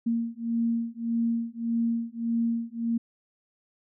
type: beating tone pair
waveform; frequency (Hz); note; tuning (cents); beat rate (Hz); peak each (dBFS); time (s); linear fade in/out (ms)
sine; 230.7 / 232.4; A#3 / A#3; -18 / -5; 1.7; -28; 0.06-2.98; 10
effects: none